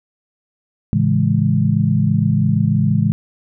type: chord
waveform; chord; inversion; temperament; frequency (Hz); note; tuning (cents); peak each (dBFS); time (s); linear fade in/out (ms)
sine; A major seventh; none; equal; 110 / 138.59 / 164.81 / 207.7; A2 / C#3 / E3 / G#3; 0 / 0 / 0 / 0; -18; 0.93-3.12; 0
effects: none